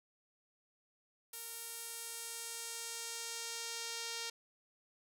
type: tone with band-pass filter sweep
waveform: sawtooth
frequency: 462.3 Hz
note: A#4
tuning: 14 cents flat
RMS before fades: -44 dBFS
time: 1.33-4.3 s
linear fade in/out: 5 ms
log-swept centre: 12000 to 5200 Hz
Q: 1.2
effects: none